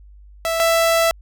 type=tone pair in turn; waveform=sawtooth; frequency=659.3 / 662.4 Hz; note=E5 / E5; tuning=0 / +8 cents; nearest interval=unison; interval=8 cents; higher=second; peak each=-15 / -10 dBFS; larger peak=second; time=0.45-0.6 / 0.6-1.11 s; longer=second; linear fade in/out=0 ms; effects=added 50 Hz sine -41 dBFS peak until 1.21 s